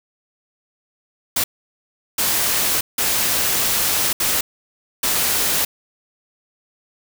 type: noise bursts at uneven times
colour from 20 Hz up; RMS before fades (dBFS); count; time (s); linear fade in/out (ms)
white; -19; 5; 1.36-1.44 / 2.18-2.81 / 2.98-4.13 / 4.2-4.41 / 5.03-5.65; 5
effects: none